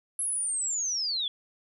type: linear sweep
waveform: sine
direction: down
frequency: 11020 to 3322 Hz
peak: -27 dBFS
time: 0.19-1.28 s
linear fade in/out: 2 ms
effects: none